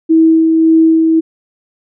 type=tone with tremolo; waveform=sine; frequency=323.2 Hz; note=E4; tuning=34 cents flat; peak=-4 dBFS; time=0.09-1.21 s; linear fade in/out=20 ms; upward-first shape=sine; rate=1.8 Hz; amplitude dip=30%; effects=none